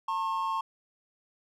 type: tone pair together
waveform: triangle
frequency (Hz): 898 / 1079.9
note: A5 / C#6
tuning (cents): +35 / -46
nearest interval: minor third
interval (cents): 319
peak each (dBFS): -30 / -28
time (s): 0.08-0.61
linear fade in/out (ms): 5
effects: none